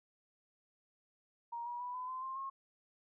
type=tone with pitch steps; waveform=sine; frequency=940 / 962 / 984.5 / 1007.5 / 1031 / 1055.1 / 1079.8 Hz; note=A#5 / B5 / B5 / B5 / C6 / C6 / C#6; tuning=+14 / -46 / -6 / +34 / -26 / +14 / -46 cents; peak=-39 dBFS; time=1.52-2.5 s; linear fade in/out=10 ms; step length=140 ms; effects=none